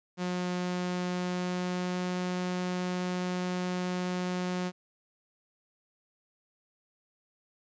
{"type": "tone with pitch glide", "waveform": "sawtooth", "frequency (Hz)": [179.8, 180.95], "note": ["F#3", "F#3"], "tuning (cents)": [-49, -38], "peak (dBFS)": -26, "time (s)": [0.17, 4.72], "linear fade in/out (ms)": 50, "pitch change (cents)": 11, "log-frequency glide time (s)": [1.32, 2.06], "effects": ["resampled to 16000 Hz", "11-bit"]}